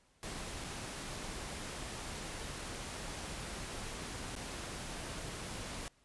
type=noise with dropouts; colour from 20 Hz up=pink; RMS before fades=-43 dBFS; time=0.23-5.88 s; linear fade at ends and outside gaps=0 ms; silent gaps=0.641-0.645 / 4.353-4.363 s; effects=pink hiss -70 dBFS RMS until 6.04 s + resampled to 24000 Hz